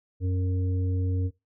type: harmonic tone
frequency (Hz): 92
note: F#2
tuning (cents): -9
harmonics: 1 / 3 / 5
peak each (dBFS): -24 / -35 / -38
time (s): 0.2-1.31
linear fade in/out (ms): 50
effects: noise-tail reverb RT60 0.2 s tail -17 dB re dry